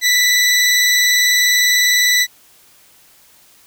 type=tone with vibrato; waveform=20% pulse; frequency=1975.5 Hz; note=B6; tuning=in tune; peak=-6 dBFS; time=0.01-2.27 s; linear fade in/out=50 ms; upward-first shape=square; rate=20 Hz; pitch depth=17 cents each way; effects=white hiss -49 dBFS RMS until 3.66 s